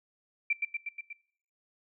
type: tone with echo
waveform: sine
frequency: 2349 Hz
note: D7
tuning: in tune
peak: -24 dBFS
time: 0.5-0.53 s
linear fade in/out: 5 ms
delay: 120 ms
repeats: 5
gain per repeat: -3 dB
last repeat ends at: 1.13 s
effects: noise-tail reverb RT60 0.6 s tail -21 dB re dry